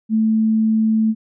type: tone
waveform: sine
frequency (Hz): 220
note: A3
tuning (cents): 0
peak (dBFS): -13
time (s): 0.09-1.15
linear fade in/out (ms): 50
effects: none